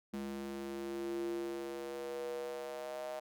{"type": "tone with high-pass filter sweep", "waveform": "square", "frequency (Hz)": 69, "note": "C#2", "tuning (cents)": -7, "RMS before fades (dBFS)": -41, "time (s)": [0.13, 3.2], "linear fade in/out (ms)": 10, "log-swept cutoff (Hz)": [240, 640], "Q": 6.2, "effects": []}